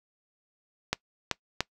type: clicks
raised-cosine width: 0.2 ms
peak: -8 dBFS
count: 3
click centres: 0.93 / 1.313 / 1.606 s
effects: noise-tail reverb RT60 0.1 s tail -22 dB re dry